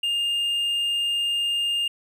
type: tone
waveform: triangle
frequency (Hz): 2816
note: F7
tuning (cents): +14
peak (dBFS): -20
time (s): 0.03-1.88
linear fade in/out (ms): 5
effects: none